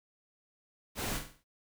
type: noise with echo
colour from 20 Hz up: pink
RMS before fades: -36 dBFS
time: 0.95-1.21 s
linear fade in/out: 50 ms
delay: 47 ms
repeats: 5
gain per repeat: -7 dB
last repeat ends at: 1.445 s
effects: none